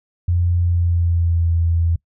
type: tone with pitch glide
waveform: sine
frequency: 87.31 to 83.85 Hz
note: F2 to E2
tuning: 0 to +30 cents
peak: -14 dBFS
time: 0.28-1.96 s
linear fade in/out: 5 ms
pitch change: -70 cents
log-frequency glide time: 0.59-1.5 s
effects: noise-tail reverb RT60 0.1 s tail -23 dB re dry